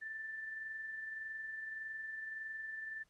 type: tone with amplitude modulation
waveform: sine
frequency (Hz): 1768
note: A6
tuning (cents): +8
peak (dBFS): -40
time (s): 0.01-3.04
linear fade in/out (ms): 20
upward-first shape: sine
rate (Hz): 21.7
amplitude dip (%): 35
effects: pink hiss -75 dBFS RMS until 3.09 s + low-pass 10000 Hz 12 dB/octave